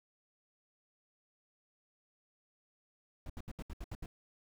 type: noise bursts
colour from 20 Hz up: brown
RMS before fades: -42 dBFS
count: 8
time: 3.26-4.06 s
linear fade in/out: 2 ms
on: 37 ms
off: 72 ms
effects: none